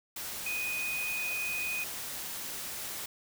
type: tone in noise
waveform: sine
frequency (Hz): 2489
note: D#7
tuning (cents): 0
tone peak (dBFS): -32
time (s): 0.46-1.84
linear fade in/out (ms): 5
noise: white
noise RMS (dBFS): -39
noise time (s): 0.16-3.06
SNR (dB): +4
effects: none